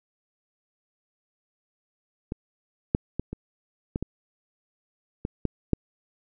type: clicks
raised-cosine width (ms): 3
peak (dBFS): -17 / -7 / -14 / -20 / -14 / -16 / -15 / -11 / -7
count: 9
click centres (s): 2.321 / 2.949 / 3.196 / 3.33 / 3.959 / 4.026 / 5.251 / 5.453 / 5.733
effects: none